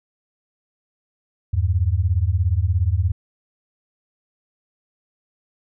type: beating tone pair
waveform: sine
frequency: 81.2 / 98.2 Hz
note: E2 / G2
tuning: -26 / +4 cents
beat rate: 17 Hz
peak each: -19 dBFS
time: 1.53-3.12 s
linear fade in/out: 10 ms
effects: none